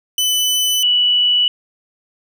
sawtooth / sine tone pair in turn, 3001 / 2953 Hz, F#7 / F#7, +24 / -4 cents, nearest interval unison, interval 28 cents, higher first, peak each -11 dBFS, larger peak neither, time 0.18-0.83 / 0.83-1.48 s, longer neither, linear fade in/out 2 ms, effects none

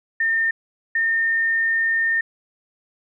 sine tone pair in turn, 1813 / 1819.4 Hz, A#6 / A#6, -49 / -43 cents, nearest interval unison, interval 6 cents, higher second, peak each -17 dBFS, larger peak neither, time 0.2-0.51 / 0.95-2.21 s, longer second, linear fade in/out 5 ms, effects none

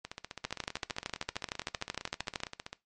two click trains, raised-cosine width 0.2 ms, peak -15 / -22 dBFS, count 27 / 42, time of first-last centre 0.45-2.435 / 0.05-2.73 s, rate 13.1 / 15.3 Hz, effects noise-tail reverb RT60 0.2 s tail -19 dB re dry + MP3 48 kbps

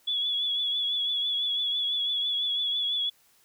sine tone with vibrato, 3395 Hz, G#7, 37 cents sharp, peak -25 dBFS, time 0.07-3.1 s, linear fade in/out 10 ms, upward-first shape triangle, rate 6 Hz, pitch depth 46 cents each way, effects white hiss -63 dBFS RMS until 3.44 s

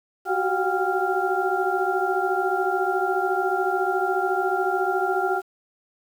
sine tone cluster, 369.2 / 383.2 / 722 / 793 / 1389 Hz, F#4 / G4 / F#5 / G5 / F6, -4 / -39 / -43 / +20 / -10 cents, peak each -27 dBFS, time 0.25-5.42 s, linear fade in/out 50 ms, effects 8-bit

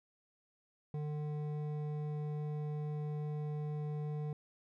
sine tone with hard clipping, 149.8 Hz, D3, 35 cents sharp, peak -38 dBFS, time 0.94-4.33 s, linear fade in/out 2 ms, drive 10 dB, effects none

